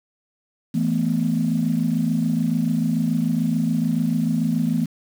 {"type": "chord", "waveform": "sine", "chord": "E suspended fourth", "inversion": "none", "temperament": "equal", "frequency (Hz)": [164.81, 220, 246.9], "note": ["E3", "A3", "B3"], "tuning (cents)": [0, 0, 0], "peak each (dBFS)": -22, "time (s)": [0.74, 4.86], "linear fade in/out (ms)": 10, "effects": ["tanh soft clip ceiling -10 dBFS", "7-bit"]}